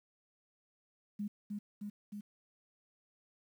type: tone with echo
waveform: sine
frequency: 206.2 Hz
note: G#3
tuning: 12 cents flat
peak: -35 dBFS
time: 1.19-1.28 s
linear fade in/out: 10 ms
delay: 310 ms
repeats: 3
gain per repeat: -2 dB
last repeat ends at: 2.21 s
effects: 11-bit